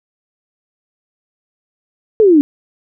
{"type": "exponential sweep", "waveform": "sine", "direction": "down", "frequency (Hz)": [454.6, 277.5], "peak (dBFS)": -5, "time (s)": [2.2, 2.41], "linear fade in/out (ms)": 0, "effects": []}